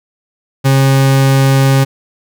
40% pulse tone, 135.3 Hz, C#3, 42 cents flat, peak -6 dBFS, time 0.64-1.85 s, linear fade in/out 20 ms, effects none

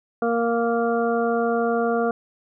harmonic tone, 232.9 Hz, A#3, 1 cent flat, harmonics 1 / 2 / 3 / 5 / 6, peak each -25 / -22 / -25 / -31 / -31 dBFS, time 0.22-2.11 s, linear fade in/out 2 ms, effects none

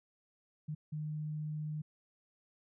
sine tone bursts at uneven times, 152.5 Hz, D#3, 34 cents flat, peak -36 dBFS, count 2, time 0.68-0.75 / 0.92-1.82 s, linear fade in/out 10 ms, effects none

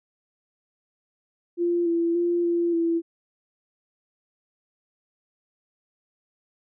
sine tone with pitch steps, 346 / 337.1 / 346.3 / 342.6 / 334.1 Hz, F4 / E4 / F4 / F4 / E4, -16 / +39 / -15 / -33 / +23 cents, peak -20 dBFS, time 1.57-3.02 s, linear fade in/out 50 ms, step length 290 ms, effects none

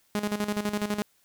sawtooth tone with tremolo, 207.7 Hz, G#3, in tune, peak -21 dBFS, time 0.15-1.02 s, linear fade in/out 0 ms, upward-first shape square, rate 12 Hz, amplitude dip 70%, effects white hiss -66 dBFS RMS until 1.24 s

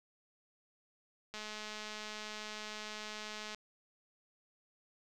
click train, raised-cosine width 0.2 ms, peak -27 dBFS, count 471, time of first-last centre 1.34-3.547 s, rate 213 Hz, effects none

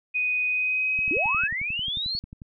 sine tone with pitch glide, 2492 to 2565 Hz, D#7 to E7, +2 to -48 cents, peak -22 dBFS, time 0.14-1.48 s, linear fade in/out 20 ms, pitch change +50 cents, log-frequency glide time 0.48-1.31 s
click train, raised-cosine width 5 ms, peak -28 dBFS, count 17, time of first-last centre 0.99-2.419 s, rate 11.2 Hz
sine linear sweep, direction up, 265.1 to 4466 Hz, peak -26 dBFS, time 1.11-2.19 s, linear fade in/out 0 ms
effects none

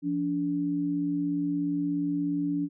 sine tone pair together, 171.5 / 288.4 Hz, F3 / D4, -31 / -31 cents, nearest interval major sixth, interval 900 cents, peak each -33 / -26 dBFS, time 0.02-2.69 s, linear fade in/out 50 ms, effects none

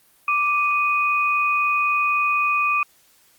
sine tone pair together, 1174.7 / 2489 Hz, D6 / D#7, 0 / 0 cents, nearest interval octave + minor second, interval 1300 cents, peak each -20 dBFS, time 0.28-2.83 s, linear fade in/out 2 ms, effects white hiss -57 dBFS RMS until 3.38 s + Opus 32 kbps

